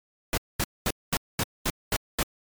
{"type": "noise bursts", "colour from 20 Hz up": "pink", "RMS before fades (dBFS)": -25, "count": 8, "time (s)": [0.33, 2.23], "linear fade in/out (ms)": 2, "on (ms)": 45, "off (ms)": 220, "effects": ["MP3 96 kbps"]}